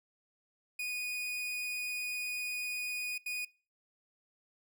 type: tone bursts at uneven times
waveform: 40% pulse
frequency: 2473 Hz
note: D#7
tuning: 11 cents flat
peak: -34 dBFS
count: 2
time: 0.79-3.18 / 3.26-3.45 s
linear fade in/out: 5 ms
effects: noise-tail reverb RT60 0.4 s tail -25 dB re dry